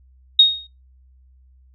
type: tone with exponential decay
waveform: sine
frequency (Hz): 3734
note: A#7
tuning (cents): +2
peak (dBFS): -4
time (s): 0.39-0.67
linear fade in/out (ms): 5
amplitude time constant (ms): 60
effects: noise-tail reverb RT60 0.2 s tail -23 dB re dry + added 64 Hz sine -49 dBFS peak until 1.74 s